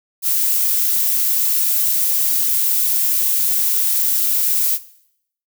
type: noise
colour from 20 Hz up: violet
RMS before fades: -17 dBFS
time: 0.22-4.79 s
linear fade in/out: 50 ms
effects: noise-tail reverb RT60 0.7 s tail -17 dB re dry